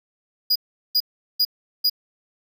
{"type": "tone bursts", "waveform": "square", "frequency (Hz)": 4900, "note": "D#8", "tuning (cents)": -27, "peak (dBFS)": -16, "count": 4, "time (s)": [0.5, 1.898], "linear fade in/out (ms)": 10, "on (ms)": 57, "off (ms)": 390, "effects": []}